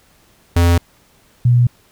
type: tone pair in turn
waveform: square / sine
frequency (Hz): 86 / 121.62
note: F2 / B2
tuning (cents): -26 / -26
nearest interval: tritone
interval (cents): 600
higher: second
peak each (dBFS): -10 / -8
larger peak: second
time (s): 0.56-0.78 / 1.45-1.67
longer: neither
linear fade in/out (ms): 5
effects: pink hiss -53 dBFS RMS until 1.91 s